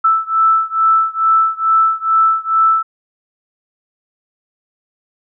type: beating tone pair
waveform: sine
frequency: 1318.5 / 1320.8 Hz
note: E6 / E6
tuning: 0 / +3 cents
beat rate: 2.3 Hz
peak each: -13 / -14 dBFS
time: 0.04-2.83 s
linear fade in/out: 10 ms
effects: none